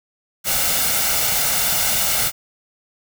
white noise with comb filter, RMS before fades -19 dBFS, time 0.44-2.32 s, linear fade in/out 50 ms, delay 1.4 ms, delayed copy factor +0.55, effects none

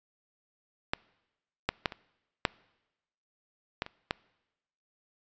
clicks, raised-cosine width 0.3 ms, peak -11 / -10 / -10 / -24 / -7 / -14 / -26 / -12 dBFS, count 8, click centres 0.935 / 1.69 / 1.858 / 1.922 / 2.452 / 3.821 / 3.864 / 4.109 s, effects noise-tail reverb RT60 1.0 s tail -24 dB re dry + resampled to 16000 Hz

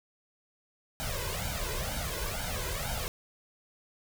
pink noise with flanger, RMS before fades -34 dBFS, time 1-3.08 s, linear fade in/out 0 ms, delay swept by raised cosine 1.3 to 2.02 ms, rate 2.1 Hz, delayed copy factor +0.9, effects none

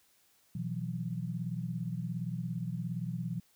sine chord, B suspended fourth, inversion none, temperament equal with one note detuned, 123.47 / 164.81 / 182.13 Hz, B2 / E3 / F#3, 0 / 0 / -27 cents, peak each -38 / -37 / -39 dBFS, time 0.55-3.4 s, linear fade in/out 5 ms, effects white hiss -68 dBFS RMS until 3.55 s

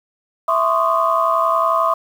sine tone cluster, 660 / 1036 / 1107 / 1228 Hz, E5 / C6 / C#6 / D#6, +2 / -17 / -3 / -23 cents, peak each -19 dBFS, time 0.48-1.94 s, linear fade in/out 5 ms, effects tanh soft clip ceiling -3 dBFS + 7-bit

